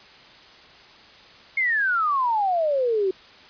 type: exponential sweep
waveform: sine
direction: down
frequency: 2176 to 366.7 Hz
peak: -19 dBFS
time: 1.57-3.11 s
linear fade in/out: 5 ms
effects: white hiss -48 dBFS RMS until 3.49 s + resampled to 11025 Hz